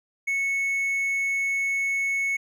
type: tone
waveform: triangle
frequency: 2205 Hz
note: C#7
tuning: 10 cents flat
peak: -21 dBFS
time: 0.27-2.37 s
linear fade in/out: 10 ms
effects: none